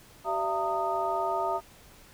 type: tone cluster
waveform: sine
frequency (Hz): 384.5 / 595 / 676 / 914 / 1239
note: G4 / D5 / E5 / A#5 / D#6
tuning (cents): -33 / +22 / +43 / -34 / -8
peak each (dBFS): -35 / -39 / -30 / -31 / -33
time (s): 0.24-1.61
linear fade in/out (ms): 50
effects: pink hiss -54 dBFS RMS until 2.13 s